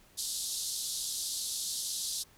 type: band-pass noise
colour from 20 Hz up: pink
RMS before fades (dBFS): -36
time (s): 0.17-2.24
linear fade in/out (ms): 20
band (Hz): 3700 to 12000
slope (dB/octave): 48
effects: pink hiss -61 dBFS RMS until 2.37 s